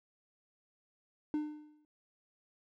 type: tone with exponential decay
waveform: triangle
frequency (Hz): 301.4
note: D4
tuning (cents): +45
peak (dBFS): -27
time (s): 1.34-1.85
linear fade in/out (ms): 1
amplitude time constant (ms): 110
effects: none